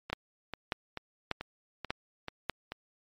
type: two click trains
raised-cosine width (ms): 0.3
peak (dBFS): -21 / -14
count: 7 / 5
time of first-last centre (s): 0.1-2.72 / 0.13-2.497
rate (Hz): 2.29 / 1.69
effects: MP3 64 kbps